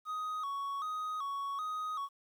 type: tone with vibrato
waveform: triangle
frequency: 1181 Hz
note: D6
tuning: 9 cents sharp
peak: -33 dBFS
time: 0.05-2.09 s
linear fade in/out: 50 ms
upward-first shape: square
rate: 1.3 Hz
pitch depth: 100 cents each way
effects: 11-bit